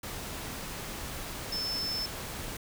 sine tone in noise, 5274 Hz, E8, in tune, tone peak -31 dBFS, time 1.52-2.06 s, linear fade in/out 5 ms, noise pink, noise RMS -39 dBFS, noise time 0.03-2.57 s, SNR +5 dB, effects none

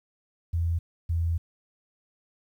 sine tone pair in turn, 84 / 83.59 Hz, E2 / E2, +33 / +25 cents, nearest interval unison, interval 8 cents, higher first, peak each -23 dBFS, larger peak neither, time 0.53-0.79 / 1.09-1.38 s, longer second, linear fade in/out 10 ms, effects 10-bit

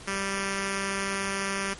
5% pulse tone with notch filter, 196 Hz, G3, in tune, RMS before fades -30 dBFS, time 0.07-1.74 s, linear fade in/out 10 ms, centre 730 Hz, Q 1.6, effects pink hiss -45 dBFS RMS until 1.79 s + MP3 48 kbps

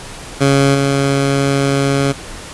15% pulse tone with level steps, 138.59 Hz, C#3, in tune, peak -3 / -6 dBFS, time 0.4-2.13 s, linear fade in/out 20 ms, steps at 0.74 s, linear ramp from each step 10 ms, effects pink hiss -31 dBFS RMS until 2.53 s + resampled to 24000 Hz

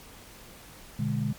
sine chord, G# diminished, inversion first, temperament equal with one note detuned, 121.07 / 146.83 / 207.7 Hz, B2 / D3 / G#3, -34 / 0 / 0 cents, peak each -30 dBFS, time 0.99-1.33 s, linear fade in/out 5 ms, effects pink hiss -49 dBFS RMS until 1.38 s + MP3 96 kbps

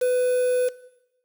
triangle tone with quantisation, 499.8 Hz, B4, 21 cents sharp, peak -16 dBFS, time 0.01-0.69 s, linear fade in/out 10 ms, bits 6, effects noise-tail reverb RT60 0.9 s tail -18 dB re dry

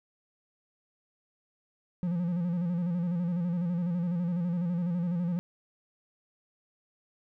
triangle tone with vibrato, 174.2 Hz, F3, 4 cents flat, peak -25 dBFS, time 2.03-5.39 s, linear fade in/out 0 ms, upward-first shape square, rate 12 Hz, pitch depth 56 cents each way, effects none

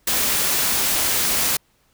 white noise, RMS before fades -20 dBFS, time 0.07-1.57 s, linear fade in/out 5 ms, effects pink hiss -62 dBFS RMS until 1.93 s

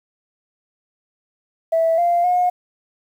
sine tone with pitch steps, 656 / 694 / 719 Hz, E5 / F5 / F#5, -9 / -11 / -50 cents, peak -13 dBFS, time 1.72-2.5 s, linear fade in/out 10 ms, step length 260 ms, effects tanh soft clip ceiling -9 dBFS + 8-bit

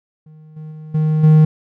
triangle tone with level steps, 155.3 Hz, D#3, 3 cents flat, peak -37 / -27 / -29 / -11 / -4 dBFS, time 0.26-1.45 s, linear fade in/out 5 ms, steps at 0.56 / 0.71 / 0.94 / 1.23 s, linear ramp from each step 10 ms, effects none

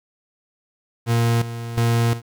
40% pulse tone with tremolo, 116.8 Hz, A#2, 4 cents sharp, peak -15 dBFS, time 1.06-2.22 s, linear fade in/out 50 ms, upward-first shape square, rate 1.4 Hz, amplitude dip 75%, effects 9-bit

